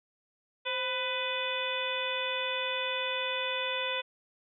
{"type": "harmonic tone with a mistuned harmonic", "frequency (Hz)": 498.5, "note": "B4", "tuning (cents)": 16, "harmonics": [1, 2, 3, 4, 5, 6, 7], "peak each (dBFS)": [-36, -38, -40, -40, -36, -40, -36], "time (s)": [0.65, 4.02], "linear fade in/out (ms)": 20, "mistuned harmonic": 1, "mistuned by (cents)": 75, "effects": []}